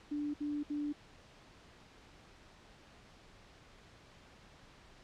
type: tone bursts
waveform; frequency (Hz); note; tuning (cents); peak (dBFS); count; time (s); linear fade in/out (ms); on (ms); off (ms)
sine; 293.7; D4; 0; -34; 3; 0.11-0.928; 10; 230; 64
effects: pink hiss -59 dBFS RMS until 5.03 s + low-pass 5000 Hz 12 dB/octave